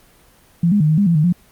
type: tone with pitch steps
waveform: sine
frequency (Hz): 170.4 / 205.9 / 152.4 / 156.1 / 202.6 / 169.2 / 152 / 176.2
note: F3 / G#3 / D#3 / D#3 / G#3 / E3 / D#3 / F3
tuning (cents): -42 / -15 / -36 / +6 / -43 / +45 / -40 / +16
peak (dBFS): -11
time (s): 0.63-1.326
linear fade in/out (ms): 5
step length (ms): 87
effects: pink hiss -51 dBFS RMS until 1.51 s + Opus 24 kbps